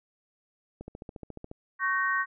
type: click train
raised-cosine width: 2 ms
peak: -27 dBFS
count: 11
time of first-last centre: 0.81-1.514 s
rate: 14.2 Hz
type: chord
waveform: sine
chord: G diminished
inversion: second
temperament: equal with one note detuned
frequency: 1108.7 / 1535.7 / 1864.7 Hz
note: Db6 / G6 / Bb6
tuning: 0 / -36 / 0 cents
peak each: -29 dBFS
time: 1.79-2.26 s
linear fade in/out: 50 ms
effects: none